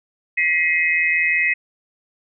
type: tone cluster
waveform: sine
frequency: 1936 / 2101 / 2534 Hz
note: B6 / C7 / D#7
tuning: -35 / +7 / +31 cents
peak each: -20 dBFS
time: 0.37-1.54 s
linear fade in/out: 10 ms
effects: none